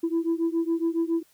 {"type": "beating tone pair", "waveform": "sine", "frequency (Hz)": [329, 336.2], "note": ["E4", "E4"], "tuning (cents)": [-3, 34], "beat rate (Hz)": 7.2, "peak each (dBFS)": [-24, -25], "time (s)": [0.03, 1.23], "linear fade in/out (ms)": 10, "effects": ["tanh soft clip ceiling -18 dBFS", "white hiss -62 dBFS RMS until 1.33 s"]}